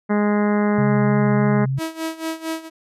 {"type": "harmonic tone", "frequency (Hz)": 207.6, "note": "G#3", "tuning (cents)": 0, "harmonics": [1, 2, 3, 4, 5, 6, 7, 8, 9, 10], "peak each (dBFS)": [-17, -23, -27, -29, -31, -33, -34, -35, -36, -37], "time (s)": [0.09, 1.66], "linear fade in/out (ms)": 20}
{"type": "tone with vibrato", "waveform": "sine", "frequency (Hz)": 134, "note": "C3", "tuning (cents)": 42, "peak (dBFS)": -19, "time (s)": [0.78, 1.79], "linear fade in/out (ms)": 5, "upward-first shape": "triangle", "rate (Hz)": 3.2, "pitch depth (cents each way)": 33}
{"type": "tone with tremolo", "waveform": "sawtooth", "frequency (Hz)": 322.7, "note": "E4", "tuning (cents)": -37, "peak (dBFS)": -18, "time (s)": [1.77, 2.7], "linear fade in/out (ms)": 50, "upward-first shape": "sine", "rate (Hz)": 4.4, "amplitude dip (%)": 85}
{"effects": ["resampled to 32000 Hz"]}